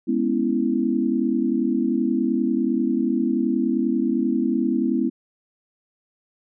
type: chord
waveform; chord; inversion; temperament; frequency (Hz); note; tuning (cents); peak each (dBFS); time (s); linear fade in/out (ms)
sine; C# minor seventh; second; equal; 207.7 / 246.9 / 277.2 / 329.6; G#3 / B3 / C#4 / E4; 0 / 0 / 0 / 0; -26 / -22 / -26 / -24; 0.07-5.1; 20
effects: none